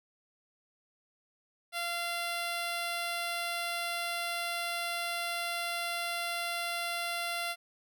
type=tone; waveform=10% pulse; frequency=689 Hz; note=F5; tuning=24 cents flat; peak=-24 dBFS; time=1.72-7.56 s; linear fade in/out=50 ms; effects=none